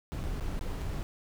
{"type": "noise with dropouts", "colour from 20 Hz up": "brown", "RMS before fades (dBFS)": -34, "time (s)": [0.12, 1.03], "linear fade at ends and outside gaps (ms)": 0, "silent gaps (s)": [[0.233, 0.239], [0.399, 0.408], [0.592, 0.611], [0.812, 0.817]], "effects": []}